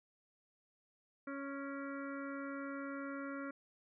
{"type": "harmonic tone with a mistuned harmonic", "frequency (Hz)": 277.4, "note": "C#4", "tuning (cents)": 1, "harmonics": [1, 2, 4, 5, 6, 7, 8], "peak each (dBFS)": [-43, -48, -52, -48, -57, -56, -60], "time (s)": [1.27, 3.51], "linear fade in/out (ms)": 5, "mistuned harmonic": 8, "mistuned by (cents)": 56, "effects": []}